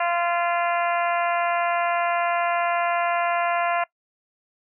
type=harmonic tone; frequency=345.2 Hz; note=F4; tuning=20 cents flat; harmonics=2 / 3 / 4 / 5 / 6 / 7 / 8; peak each=-23 / -27 / -29 / -31 / -33 / -34 / -35 dBFS; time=0-3.84 s; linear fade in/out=5 ms; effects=noise-tail reverb RT60 0.1 s tail -22 dB re dry